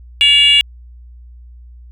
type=tone with frequency modulation; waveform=sine; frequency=2833 Hz; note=F7; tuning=24 cents sharp; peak=-5 dBFS; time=0.21-0.61 s; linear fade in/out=0 ms; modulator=556 Hz; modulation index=0.74; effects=tanh soft clip ceiling -4 dBFS + added 60 Hz sine -35 dBFS peak until 1.91 s